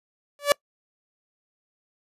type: tone with exponential growth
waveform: sawtooth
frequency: 576 Hz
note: D5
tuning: 34 cents flat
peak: -8 dBFS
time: 0.39-0.52 s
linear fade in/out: 1 ms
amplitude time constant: 27 ms
effects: noise-tail reverb RT60 0.1 s tail -25 dB re dry + resampled to 32000 Hz